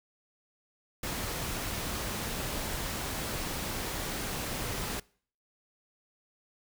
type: noise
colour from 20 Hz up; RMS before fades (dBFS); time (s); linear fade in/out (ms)
pink; -35; 1.03-5; 5
effects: noise-tail reverb RT60 0.5 s tail -24 dB re dry